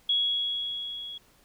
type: tone with level ramp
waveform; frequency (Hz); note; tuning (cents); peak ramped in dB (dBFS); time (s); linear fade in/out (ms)
sine; 3337; G#7; +8; -21 to -37; 0.09-1.18; 5
effects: pink hiss -61 dBFS RMS until 1.44 s